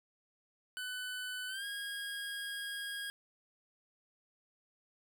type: tone with pitch glide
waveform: 25% pulse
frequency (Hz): 1500 to 1635.8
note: F#6 to G#6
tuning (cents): +23 to -27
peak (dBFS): -35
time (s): 0.77-3.1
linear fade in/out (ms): 0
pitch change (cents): +150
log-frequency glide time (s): 1.48-1.65
effects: none